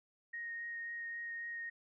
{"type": "tone with vibrato", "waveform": "sine", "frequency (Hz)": 1864.7, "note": "A#6", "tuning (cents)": 0, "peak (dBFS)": -40, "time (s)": [0.33, 1.7], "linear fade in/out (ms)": 10, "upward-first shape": "triangle", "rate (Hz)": 3.7, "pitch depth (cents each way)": 11, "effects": []}